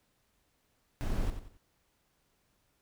brown noise with echo, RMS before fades -32 dBFS, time 1.01-1.3 s, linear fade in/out 0 ms, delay 91 ms, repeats 3, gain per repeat -9 dB, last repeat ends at 1.573 s, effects pink hiss -74 dBFS RMS until 2.81 s

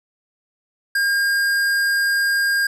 sine tone with hard clipping, 1613 Hz, G6, 49 cents sharp, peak -18 dBFS, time 0.95-2.67 s, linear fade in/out 5 ms, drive 14 dB, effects none

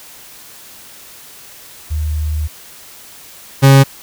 sine / 40% pulse tone pair in turn, 76.6 / 136.49 Hz, D#2 / C#3, -27 / -26 cents, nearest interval minor seventh, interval 1001 cents, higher second, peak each -15 / -3 dBFS, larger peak second, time 1.9-2.48 / 3.62-3.84 s, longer first, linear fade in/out 20 ms, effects white hiss -38 dBFS RMS until 4.02 s

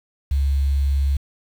sine tone with quantisation, 69.3 Hz, C#2, in tune, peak -16 dBFS, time 0.31-1.17 s, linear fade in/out 5 ms, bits 7, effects none

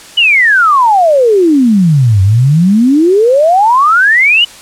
sine exponential two-way sweep, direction down then up, 3008 to 92.9 to 3008 Hz, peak -4 dBFS, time 0.17-4.45 s, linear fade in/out 10 ms, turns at 2.22 s, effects white hiss -33 dBFS RMS until 4.61 s + low-pass 9000 Hz 12 dB/octave

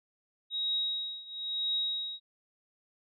sine tone with tremolo, 3800 Hz, A#7, 33 cents sharp, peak -27 dBFS, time 0.5-2.2 s, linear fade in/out 50 ms, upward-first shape triangle, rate 1 Hz, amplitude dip 90%, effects none

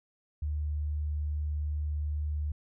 sine tone, 74.8 Hz, D2, 32 cents sharp, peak -29 dBFS, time 0.42-2.52 s, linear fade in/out 5 ms, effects none

